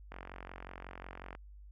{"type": "click train", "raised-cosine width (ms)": 0.5, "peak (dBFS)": -30, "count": 57, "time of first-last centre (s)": [0.12, 1.351], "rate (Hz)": 45.5, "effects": ["added 50 Hz sine -50 dBFS peak until 1.71 s"]}